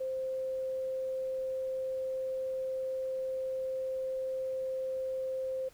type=tone; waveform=sine; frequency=523.3 Hz; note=C5; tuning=in tune; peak=-32 dBFS; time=0-5.69 s; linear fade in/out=10 ms; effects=pink hiss -61 dBFS RMS until 5.73 s